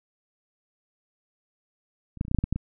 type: clicks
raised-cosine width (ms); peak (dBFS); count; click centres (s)
5; -29 / -13 / -26 / -23 / -15 / -9 / -10 / -13 / -12 / -17; 10; 2.173 / 2.211 / 2.251 / 2.282 / 2.314 / 2.347 / 2.387 / 2.44 / 2.526 / 2.56
effects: none